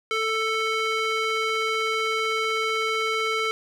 square tone with band-pass filter, 442.1 Hz, A4, 8 cents sharp, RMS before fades -25 dBFS, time 0.11-3.51 s, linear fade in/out 0 ms, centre 2100 Hz, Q 1.1, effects none

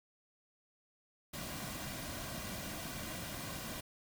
pink noise with comb filter, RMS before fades -43 dBFS, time 1.33-3.81 s, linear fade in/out 10 ms, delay 2.3 ms, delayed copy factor -0.55, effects none

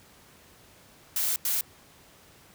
blue noise bursts at uneven times, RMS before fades -27 dBFS, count 2, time 1.16-1.36 / 1.45-1.61 s, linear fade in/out 2 ms, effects pink hiss -55 dBFS RMS until 2.54 s + high-pass 60 Hz 12 dB/octave

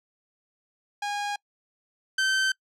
sawtooth tone pair in turn, 819 / 1546.1 Hz, G#5 / G6, -24 / -24 cents, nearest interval major seventh, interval 1100 cents, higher second, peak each -24 / -18 dBFS, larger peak second, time 1.02-1.36 / 2.18-2.52 s, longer neither, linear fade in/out 5 ms, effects noise-tail reverb RT60 0.1 s tail -26 dB re dry + low-pass 7000 Hz 12 dB/octave

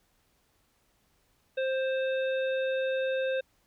harmonic tone, 526 Hz, C5, 9 cents sharp, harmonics 1 / 3 / 5 / 7, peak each -27 / -37 / -41 / -44 dBFS, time 1.57-3.41 s, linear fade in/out 10 ms, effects pink hiss -70 dBFS RMS until 3.66 s

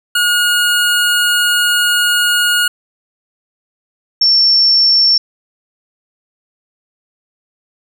25% pulse / sine tone pair in turn, 1439 / 5433 Hz, F#6 / F8, -49 / -49 cents, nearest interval octave + major seventh, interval 2300 cents, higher second, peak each -7 dBFS, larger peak neither, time 0.15-2.68 / 4.21-5.18 s, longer first, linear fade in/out 5 ms, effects none

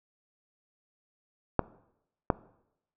clicks, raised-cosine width 1 ms, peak -8 dBFS, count 2, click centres 1.593 / 2.302 s, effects noise-tail reverb RT60 0.8 s tail -20 dB re dry

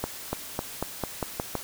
accelerating click train, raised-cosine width 1 ms, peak -13 dBFS, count 8, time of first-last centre 0.04-1.553 s, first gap 290 ms, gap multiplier 0.9, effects white hiss -40 dBFS RMS until 1.63 s

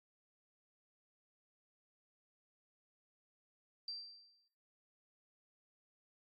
sine tone with exponential decay, 4699 Hz, D8, in tune, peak -39 dBFS, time 3.88-4.48 s, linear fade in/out 2 ms, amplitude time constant 130 ms, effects noise-tail reverb RT60 0.9 s tail -22 dB re dry + AAC 48 kbps

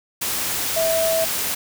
sine tone in noise, 652 Hz, E5, 19 cents flat, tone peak -18 dBFS, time 0.76-1.25 s, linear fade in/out 10 ms, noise white, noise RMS -24 dBFS, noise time 0.21-1.55 s, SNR +3 dB, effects none

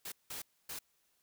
white noise bursts at uneven times, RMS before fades -43 dBFS, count 3, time 0.05-0.12 / 0.3-0.42 / 0.69-0.79 s, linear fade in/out 5 ms, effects white hiss -75 dBFS RMS until 1.22 s

